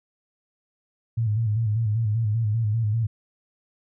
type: tone with vibrato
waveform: sine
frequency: 110 Hz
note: A2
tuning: in tune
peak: -20 dBFS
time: 1.17-3.07 s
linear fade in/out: 10 ms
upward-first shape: square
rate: 5.1 Hz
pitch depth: 74 cents each way
effects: none